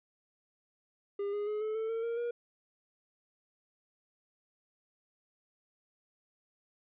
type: tone with pitch steps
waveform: triangle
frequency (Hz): 403.2 / 412.9 / 422.8 / 432.9 / 443.3 / 453.9 / 464.8 / 475.9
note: G4 / G#4 / G#4 / A4 / A4 / A#4 / A#4 / A#4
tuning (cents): +49 / -10 / +31 / -28 / +13 / -46 / -5 / +36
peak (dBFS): -30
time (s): 1.19-2.31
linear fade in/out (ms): 5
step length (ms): 140
effects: resampled to 8000 Hz